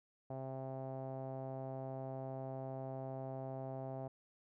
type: tone with low-pass filter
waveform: sawtooth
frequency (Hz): 132.5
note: C3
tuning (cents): +22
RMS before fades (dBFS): -44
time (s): 0.3-4.08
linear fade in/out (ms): 5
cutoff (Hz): 710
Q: 5
effects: none